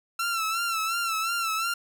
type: tone with vibrato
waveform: sawtooth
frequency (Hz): 1344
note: E6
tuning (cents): +33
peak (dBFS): -22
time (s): 0.19-1.74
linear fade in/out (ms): 5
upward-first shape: sine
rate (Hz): 2.8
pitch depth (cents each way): 64
effects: none